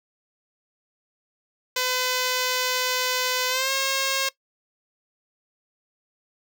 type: tone with pitch glide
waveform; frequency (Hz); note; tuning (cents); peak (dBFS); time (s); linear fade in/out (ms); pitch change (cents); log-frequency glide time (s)
5% pulse; 506 to 539.2; B4 to C#5; +42 to -48; -11; 1.76-4.29; 5; +110; 3.49-3.71
effects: noise-tail reverb RT60 0.1 s tail -19 dB re dry